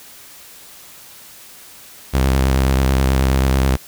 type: tone with vibrato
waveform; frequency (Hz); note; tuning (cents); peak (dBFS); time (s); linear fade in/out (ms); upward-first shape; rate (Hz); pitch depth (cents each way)
sawtooth; 66.2; C2; +21; -9; 2.13-3.77; 20; sine; 9.3; 44
effects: white hiss -41 dBFS RMS until 3.87 s